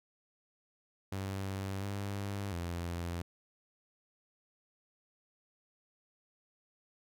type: tone with pitch steps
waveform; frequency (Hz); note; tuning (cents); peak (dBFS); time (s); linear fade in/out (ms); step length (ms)
sawtooth; 96.9 / 99.9 / 86.1; G2 / G2 / F2; -20 / +33 / -24; -32; 1.12-3.22; 5; 700
effects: none